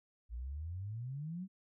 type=exponential sweep; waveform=sine; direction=up; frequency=55 to 196 Hz; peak=-39 dBFS; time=0.29-1.48 s; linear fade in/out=50 ms; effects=none